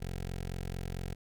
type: tone with notch filter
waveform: 15% pulse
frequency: 44.46 Hz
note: F1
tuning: 32 cents sharp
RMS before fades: -38 dBFS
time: 0-1.15 s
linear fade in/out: 20 ms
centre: 1100 Hz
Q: 1.9
effects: none